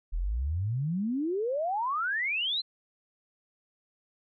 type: exponential sweep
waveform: sine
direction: up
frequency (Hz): 37.5 to 4200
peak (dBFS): -27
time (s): 0.12-2.62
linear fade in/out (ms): 20
effects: none